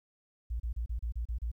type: tone bursts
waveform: sine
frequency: 57.8 Hz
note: A#1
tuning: 14 cents flat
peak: -31 dBFS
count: 8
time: 0.5-1.516 s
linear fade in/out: 10 ms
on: 99 ms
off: 32 ms
effects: 12-bit